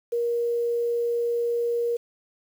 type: tone with quantisation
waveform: sine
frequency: 472.4 Hz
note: A#4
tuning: 23 cents sharp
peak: -22 dBFS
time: 0.12-1.97 s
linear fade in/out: 10 ms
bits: 8
effects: none

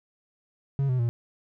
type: tone with pitch steps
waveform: triangle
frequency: 138 / 127.2 / 118.1 Hz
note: C#3 / C3 / A#2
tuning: -7 / -48 / +23 cents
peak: -20 dBFS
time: 0.79-1.09 s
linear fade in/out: 0 ms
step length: 100 ms
effects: none

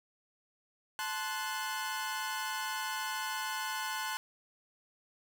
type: chord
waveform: sawtooth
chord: F# diminished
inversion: first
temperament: equal with one note detuned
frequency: 869.9 / 1046.5 / 1480 Hz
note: A5 / C6 / F#6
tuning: -20 / 0 / 0 cents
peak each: -35 / -36 / -35 dBFS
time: 0.99-4.17 s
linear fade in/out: 0 ms
effects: none

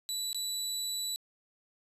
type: tone with dropouts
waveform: 25% pulse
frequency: 3951 Hz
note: B7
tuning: in tune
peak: -29 dBFS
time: 0.09-1.16 s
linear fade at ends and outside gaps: 0 ms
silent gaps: 0.33-0.346 s
effects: resampled to 32000 Hz

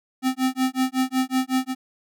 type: tone with tremolo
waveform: square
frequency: 259.5 Hz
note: C4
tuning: 14 cents flat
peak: -18 dBFS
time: 0.22-1.75 s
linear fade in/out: 50 ms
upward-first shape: sine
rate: 5.4 Hz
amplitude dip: 100%
effects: none

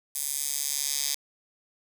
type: tone with high-pass filter sweep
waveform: 10% pulse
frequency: 142 Hz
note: C#3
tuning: 42 cents sharp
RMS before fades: -30 dBFS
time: 0.15-1.15 s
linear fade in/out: 5 ms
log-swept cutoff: 8700 to 5300 Hz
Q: 1.3
effects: 8-bit

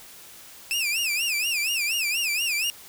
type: tone with vibrato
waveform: sawtooth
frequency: 2576 Hz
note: E7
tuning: 41 cents flat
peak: -20 dBFS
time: 0.71-2.7 s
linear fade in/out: 0 ms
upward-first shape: sine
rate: 4.2 Hz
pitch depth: 180 cents each way
effects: white hiss -46 dBFS RMS until 2.88 s

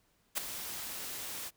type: noise with ADSR envelope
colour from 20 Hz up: white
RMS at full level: -30 dBFS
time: 0.35-1.51 s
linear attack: 28 ms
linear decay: 7 ms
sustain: -11 dB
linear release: 40 ms
effects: pink hiss -72 dBFS RMS until 1.56 s

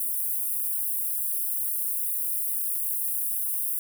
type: high-pass noise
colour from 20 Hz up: white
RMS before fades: -28 dBFS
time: 0-3.79 s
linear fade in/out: 2 ms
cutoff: 9600 Hz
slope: 48 dB/octave
effects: none

